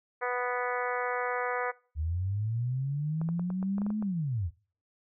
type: harmonic tone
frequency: 246.9 Hz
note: B3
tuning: in tune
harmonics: 2 / 3 / 4 / 5 / 6 / 7 / 8 / 9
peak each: -33 / -36 / -37 / -37 / -38 / -39 / -40 / -45 dBFS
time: 0.21-1.72 s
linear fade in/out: 20 ms
type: linear two-way sweep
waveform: sine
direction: up then down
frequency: 73.42 to 215.8 to 73.42 Hz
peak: -28 dBFS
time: 1.95-4.51 s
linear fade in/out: 50 ms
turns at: 4 s
type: clicks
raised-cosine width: 1 ms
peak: -28 dBFS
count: 10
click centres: 3.215 / 3.289 / 3.395 / 3.503 / 3.628 / 3.782 / 3.818 / 3.865 / 3.904 / 4.025 s
effects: noise-tail reverb RT60 0.4 s tail -22 dB re dry